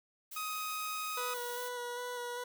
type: noise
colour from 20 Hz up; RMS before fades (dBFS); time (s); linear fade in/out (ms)
blue; -46; 0.31-1.69; 10
type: tone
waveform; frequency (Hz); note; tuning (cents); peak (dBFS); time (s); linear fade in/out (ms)
sawtooth; 1256; D#6; +16; -33; 0.36-1.34; 5
type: tone with vibrato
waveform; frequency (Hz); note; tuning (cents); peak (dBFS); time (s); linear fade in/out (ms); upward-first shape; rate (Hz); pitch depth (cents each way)
20% pulse; 488.2; B4; -20; -33; 1.17-2.44; 5; square; 2.5; 14
effects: none